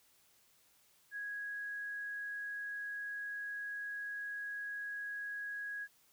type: tone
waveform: sine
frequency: 1658 Hz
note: G#6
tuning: 3 cents flat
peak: -39 dBFS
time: 1.11-5.88 s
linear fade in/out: 50 ms
effects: white hiss -69 dBFS RMS until 6.12 s